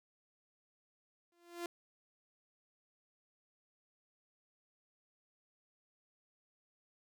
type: tone with exponential growth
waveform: sawtooth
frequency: 345.1 Hz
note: F4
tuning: 21 cents flat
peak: -33 dBFS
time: 1.32-1.66 s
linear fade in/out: 2 ms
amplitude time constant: 72 ms
effects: none